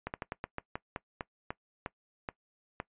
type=slowing click train; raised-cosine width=0.5 ms; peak=-20 dBFS; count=13; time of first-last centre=0.07-2.801 s; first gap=69 ms; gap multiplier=1.2; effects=noise-tail reverb RT60 0.1 s tail -20 dB re dry + resampled to 8000 Hz